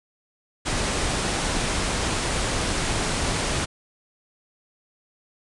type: low-pass noise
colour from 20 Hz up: pink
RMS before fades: -25 dBFS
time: 0.65-3.66 s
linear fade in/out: 20 ms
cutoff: 10000 Hz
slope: 96 dB/octave
effects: none